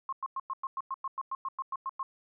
sine tone bursts, 1071 Hz, C6, 40 cents sharp, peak -31 dBFS, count 15, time 0.09-2.03 s, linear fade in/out 2 ms, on 36 ms, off 100 ms, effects none

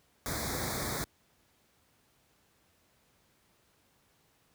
pink band-stop noise, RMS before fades -34 dBFS, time 0.26-1.04 s, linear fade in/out 0 ms, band 2300 to 3500 Hz, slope 96 dB/octave, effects pink hiss -69 dBFS RMS until 4.54 s + high-pass 60 Hz 12 dB/octave

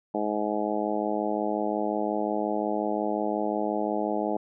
harmonic tone, 105.6 Hz, G#2, 29 cents sharp, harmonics 2 / 3 / 4 / 5 / 6 / 7 / 8, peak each -33 / -31 / -33 / -34 / -32 / -34 / -34 dBFS, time 0.14-4.37 s, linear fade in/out 5 ms, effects none

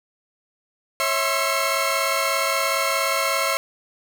sawtooth tone cluster, 549 / 653 / 1053 / 1343 / 2183 Hz, C#5 / E5 / C6 / E6 / C#7, -17 / -17 / +11 / +32 / -27 cents, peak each -23 dBFS, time 1-3.57 s, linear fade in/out 0 ms, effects none

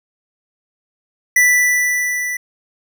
square tone with level ramp, 1975.5 Hz, B6, in tune, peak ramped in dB -9 to -21 dBFS, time 1.36-2.37 s, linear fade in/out 5 ms, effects none

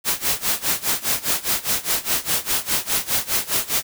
white noise with tremolo, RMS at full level -19 dBFS, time 0.04-3.83 s, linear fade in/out 50 ms, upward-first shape sine, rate 4.9 Hz, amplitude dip 90%, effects none

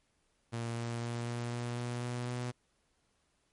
sawtooth tone with pitch steps, 116.7 / 117.58 / 118.47 / 119.36 / 120.26 / 121.16 / 122.08 / 123 Hz, A#2 / A#2 / A#2 / A#2 / B2 / B2 / B2 / B2, +2 / +15 / +28 / +41 / -46 / -33 / -20 / -7 cents, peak -31 dBFS, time 0.52-2.52 s, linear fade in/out 20 ms, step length 250 ms, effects pink hiss -75 dBFS RMS until 3.52 s + MP3 48 kbps

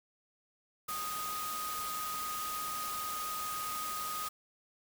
sine tone in noise, 1244.5 Hz, D#6, in tune, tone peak -37 dBFS, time 0.88-4.29 s, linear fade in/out 10 ms, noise white, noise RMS -41 dBFS, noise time 0.88-4.29 s, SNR +1 dB, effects none

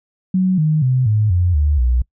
sine tone with pitch steps, 186.1 / 154.69 / 128.59 / 106.89 / 88.85 / 73.85 / 61.39 Hz, F#3 / D#3 / C3 / A2 / F2 / D2 / B1, +10 / -10 / -30 / -50 / +30 / +10 / -10 cents, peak -12 dBFS, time 0.34-2.02 s, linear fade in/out 5 ms, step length 240 ms, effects noise-tail reverb RT60 0.1 s tail -24 dB re dry

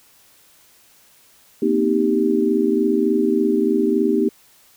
sine chord, C minor seventh, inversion third, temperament equal with one note detuned, 233.1 / 256.5 / 311.1 / 392 Hz, Bb3 / C4 / Eb4 / G4, 0 / -34 / 0 / 0 cents, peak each -21 / -23 / -20 / -19 dBFS, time 1.62-4.29 s, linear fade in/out 5 ms, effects white hiss -53 dBFS RMS until 4.76 s

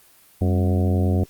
harmonic tone with a mistuned harmonic, 91.2 Hz, F#2, 24 cents flat, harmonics 1 / 2 / 3 / 4 / 5 / 6 / 7 / 8, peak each -18 / -24 / -28 / -30 / -32 / -34 / -35 / -36 dBFS, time 0.41-1.24 s, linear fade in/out 5 ms, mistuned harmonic 2, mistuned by +130 cents, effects white hiss -53 dBFS RMS until 1.29 s + Opus 32 kbps

